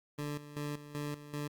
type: tone with tremolo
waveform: 20% pulse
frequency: 146.83 Hz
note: D3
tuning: in tune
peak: -31 dBFS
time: 0.18-1.48 s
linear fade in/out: 10 ms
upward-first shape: square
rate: 2.6 Hz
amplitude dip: 75%
effects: Opus 48 kbps